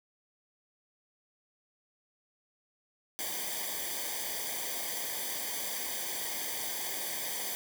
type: noise with comb filter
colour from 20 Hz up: white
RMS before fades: -36 dBFS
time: 3.19-7.55 s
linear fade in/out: 0 ms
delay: 0.74 ms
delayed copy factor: -0.85
effects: none